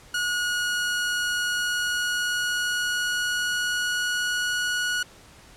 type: tone with pitch glide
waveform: sawtooth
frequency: 1450 to 1460.1 Hz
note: F#6 to F#6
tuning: -35 to -23 cents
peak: -20 dBFS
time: 0.14-5.03 s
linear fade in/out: 5 ms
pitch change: +12 cents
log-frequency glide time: 1.48-4.67 s
effects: pink hiss -50 dBFS RMS until 5.56 s + low-pass 10000 Hz 12 dB/octave